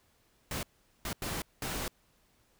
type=noise bursts at uneven times; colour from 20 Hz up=pink; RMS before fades=-36 dBFS; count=4; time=0.51-0.63 / 1.05-1.13 / 1.22-1.42 / 1.62-1.88 s; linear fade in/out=2 ms; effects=pink hiss -69 dBFS RMS until 2.59 s